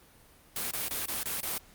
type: noise bursts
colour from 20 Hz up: white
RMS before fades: -33 dBFS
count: 6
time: 0.56-1.58 s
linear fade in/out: 2 ms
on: 150 ms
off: 24 ms
effects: pink hiss -58 dBFS RMS until 1.74 s + Opus 32 kbps